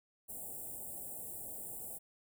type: band-stop noise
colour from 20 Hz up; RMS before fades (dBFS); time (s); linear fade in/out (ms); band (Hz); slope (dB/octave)
white; -45; 0.28-1.99; 20; 830 to 7600; 96
effects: none